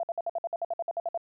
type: tone bursts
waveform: sine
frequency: 677 Hz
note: E5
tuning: 46 cents sharp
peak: -27 dBFS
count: 14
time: 0-1.176 s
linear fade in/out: 2 ms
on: 32 ms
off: 56 ms
effects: none